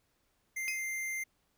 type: tone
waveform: square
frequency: 2093 Hz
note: C7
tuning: in tune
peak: -35 dBFS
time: 0.56-1.24 s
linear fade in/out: 10 ms
type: tone with exponential decay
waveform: 35% pulse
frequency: 2521 Hz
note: D#7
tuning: 22 cents sharp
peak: -30 dBFS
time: 0.68-0.86 s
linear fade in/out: 0 ms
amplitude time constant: 37 ms
effects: pink hiss -75 dBFS RMS until 1.57 s